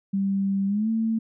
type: tone with pitch glide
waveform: sine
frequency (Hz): 196 to 223.8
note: G3 to A3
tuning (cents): 0 to +30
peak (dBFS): -21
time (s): 0.13-1.19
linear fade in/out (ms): 10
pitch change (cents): +230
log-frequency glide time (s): 0.67-0.89
effects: none